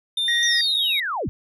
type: tone with pitch glide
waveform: triangle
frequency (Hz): 3604 to 3783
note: A7 to A#7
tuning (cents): +41 to +25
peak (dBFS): -19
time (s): 0.17-1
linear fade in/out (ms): 5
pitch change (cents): +84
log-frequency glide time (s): 0.38-0.85
type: tone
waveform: triangle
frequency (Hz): 1888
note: A#6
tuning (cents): +22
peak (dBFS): -19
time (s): 0.28-0.61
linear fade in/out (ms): 2
type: linear sweep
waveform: sine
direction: down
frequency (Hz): 5990 to 45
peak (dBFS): -23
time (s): 0.43-1.29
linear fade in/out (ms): 0
effects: none